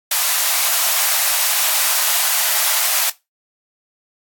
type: high-pass noise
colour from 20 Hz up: white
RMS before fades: -17 dBFS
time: 0.11-3.1 s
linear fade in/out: 5 ms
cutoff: 600 Hz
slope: 48 dB/octave
effects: noise-tail reverb RT60 0.2 s tail -17 dB re dry + AAC 64 kbps